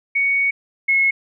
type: tone pair in turn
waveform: sine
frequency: 2230 / 2177 Hz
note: C#7 / C#7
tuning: +10 / -32 cents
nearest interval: unison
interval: 42 cents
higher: first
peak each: -15 / -13 dBFS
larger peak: second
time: 0.15-0.51 / 0.88-1.11 s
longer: first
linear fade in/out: 10 ms
effects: none

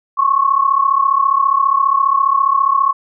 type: tone pair together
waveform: sine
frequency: 1077.2 / 1112 Hz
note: C#6 / C#6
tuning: -50 / +5 cents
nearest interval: minor second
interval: 55 cents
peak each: -14 / -13 dBFS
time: 0.17-2.93 s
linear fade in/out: 20 ms
effects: none

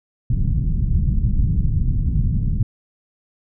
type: low-pass noise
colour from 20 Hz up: pink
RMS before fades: -18 dBFS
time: 0.3-2.63 s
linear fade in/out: 5 ms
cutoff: 170 Hz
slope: 24 dB/octave
effects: none

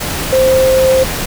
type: tone in noise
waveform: sine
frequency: 523.3 Hz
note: C5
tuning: in tune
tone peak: -7 dBFS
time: 0.32-1.04 s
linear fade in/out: 10 ms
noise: pink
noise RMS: -19 dBFS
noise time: 0-1.26 s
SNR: +9 dB
effects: none

